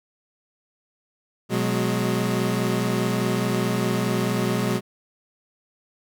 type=tone cluster; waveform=25% pulse; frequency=124 / 184.3 / 209.1 Hz; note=B2 / F#3 / G#3; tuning=+7 / -7 / +12 cents; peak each=-22 dBFS; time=1.49-4.81 s; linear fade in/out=50 ms; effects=none